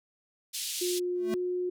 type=band-pass noise; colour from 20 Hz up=pink; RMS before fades=-35 dBFS; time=0.53-1 s; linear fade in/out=20 ms; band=3200 to 13000 Hz; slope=24 dB/octave
type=tone with pitch glide; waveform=sine; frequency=357.3 to 360.4 Hz; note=F4 to F#4; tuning=+40 to -45 cents; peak=-28 dBFS; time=0.81-1.7 s; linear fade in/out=10 ms; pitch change=+15 cents; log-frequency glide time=1.26-1.33 s
type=tone with exponential growth; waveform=square; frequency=220 Hz; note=A3; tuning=in tune; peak=-28 dBFS; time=1.15-1.34 s; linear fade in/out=0 ms; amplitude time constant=41 ms
effects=none